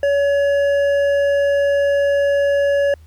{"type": "tone with hard clipping", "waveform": "sine", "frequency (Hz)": 565, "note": "C#5", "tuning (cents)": 33, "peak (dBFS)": -15, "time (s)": [0.03, 2.94], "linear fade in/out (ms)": 2, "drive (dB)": 7, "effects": ["added 78 Hz sine -41 dBFS peak until 3.06 s", "pink hiss -58 dBFS RMS until 3.06 s"]}